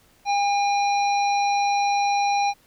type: harmonic tone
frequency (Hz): 808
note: G#5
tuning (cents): -48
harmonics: 1 / 3 / 5 / 7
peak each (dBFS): -19 / -29 / -33 / -36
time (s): 0.25-2.54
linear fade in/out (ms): 50
effects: pink hiss -58 dBFS RMS until 2.66 s

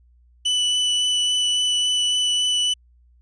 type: tone with vibrato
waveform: 40% pulse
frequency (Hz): 2978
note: F#7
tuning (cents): +11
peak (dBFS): -17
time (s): 0.45-2.74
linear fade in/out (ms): 10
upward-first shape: sine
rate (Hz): 3.6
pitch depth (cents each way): 8
effects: added 60 Hz sine -52 dBFS peak until 3.21 s + resampled to 22050 Hz

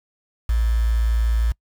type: tone with quantisation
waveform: sine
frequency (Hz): 56.6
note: A1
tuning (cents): +50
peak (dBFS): -16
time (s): 0.49-1.52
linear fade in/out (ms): 5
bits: 6
effects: noise-tail reverb RT60 0.1 s tail -25 dB re dry

